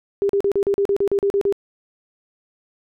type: tone bursts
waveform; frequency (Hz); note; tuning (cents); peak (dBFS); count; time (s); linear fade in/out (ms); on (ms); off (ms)
sine; 399.3; G4; +32; -15; 12; 0.22-1.525; 0; 73; 39
effects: none